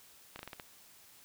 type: slowing click train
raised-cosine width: 0.3 ms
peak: -27 dBFS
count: 6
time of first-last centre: 0.36-0.598 s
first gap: 32 ms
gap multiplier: 1.2
effects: white hiss -59 dBFS RMS until 1.24 s